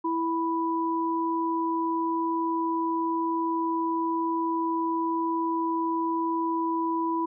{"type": "tone pair together", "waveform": "sine", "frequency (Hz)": [329.6, 987.8], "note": ["E4", "B5"], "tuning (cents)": [0, 0], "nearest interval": "octave + perfect fifth", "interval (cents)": 1900, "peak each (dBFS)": [-27, -27], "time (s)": [0.04, 7.26], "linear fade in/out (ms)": 10, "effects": []}